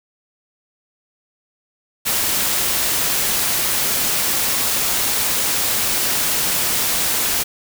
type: noise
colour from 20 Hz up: white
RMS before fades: -19 dBFS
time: 2.05-7.44 s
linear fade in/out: 20 ms
effects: none